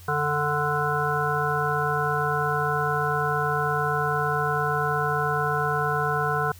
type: harmonic tone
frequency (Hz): 147.6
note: D3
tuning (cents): +9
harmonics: 1 / 3 / 5 / 7 / 9 / 10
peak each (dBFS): -29 / -29 / -29 / -29 / -29 / -29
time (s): 0.08-6.52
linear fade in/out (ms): 5
effects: added 90 Hz sine -44 dBFS peak until 6.59 s + white hiss -51 dBFS RMS until 6.59 s